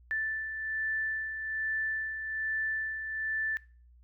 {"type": "beating tone pair", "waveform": "sine", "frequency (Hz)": [1760, 1761.2], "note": ["A6", "A6"], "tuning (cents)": [0, 1], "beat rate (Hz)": 1.2, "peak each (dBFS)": [-40, -31], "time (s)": [0.11, 3.57], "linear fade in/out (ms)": 0, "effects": ["noise-tail reverb RT60 0.4 s tail -21 dB re dry", "added 60 Hz sine -55 dBFS peak until 4.03 s"]}